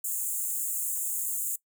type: high-pass noise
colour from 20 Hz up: pink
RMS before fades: -31 dBFS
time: 0.04-1.56 s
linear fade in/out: 5 ms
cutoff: 6900 Hz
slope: 96 dB/octave
effects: noise-tail reverb RT60 0.1 s tail -21 dB re dry